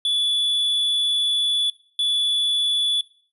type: tone pair in turn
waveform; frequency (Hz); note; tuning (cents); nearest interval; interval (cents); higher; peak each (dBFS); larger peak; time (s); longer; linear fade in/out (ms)
triangle; 3441 / 3441; A7 / A7; -39 / -39; unison; 0; neither; -17; neither; 0.05-1.7 / 1.99-3.01; first; 2
effects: noise-tail reverb RT60 0.5 s tail -20 dB re dry + resampled to 32000 Hz